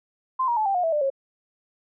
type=tone with pitch steps; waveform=sine; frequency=1039 / 947.3 / 863.7 / 787.4 / 717.9 / 654.5 / 596.7 / 544.1 Hz; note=C6 / A#5 / A5 / G5 / F5 / E5 / D5 / C#5; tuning=-12 / +28 / -32 / +8 / +48 / -13 / +27 / -32 cents; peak=-20 dBFS; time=0.39-1.102 s; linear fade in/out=10 ms; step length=89 ms; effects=none